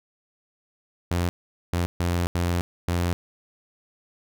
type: tone bursts at uneven times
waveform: sawtooth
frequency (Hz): 87.2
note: F2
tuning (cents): -2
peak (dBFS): -18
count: 5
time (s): 1.11-1.29 / 1.73-1.86 / 2-2.27 / 2.35-2.61 / 2.88-3.13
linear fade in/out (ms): 0
effects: none